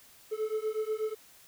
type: beating tone pair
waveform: triangle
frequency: 430 / 438.2 Hz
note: A4 / A4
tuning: -40 / -7 cents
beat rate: 8.2 Hz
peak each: -31 dBFS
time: 0.31-1.15 s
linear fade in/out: 20 ms
effects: white hiss -57 dBFS RMS until 1.47 s